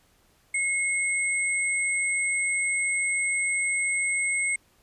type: tone pair together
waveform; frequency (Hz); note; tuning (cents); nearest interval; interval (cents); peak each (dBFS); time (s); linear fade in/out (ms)
sine; 2170 / 8193; C#7 / C9; -37 / -37; octave + major seventh; 2300; -24 / -30; 0.54-4.56; 5
effects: pink hiss -63 dBFS RMS until 4.82 s + resampled to 32000 Hz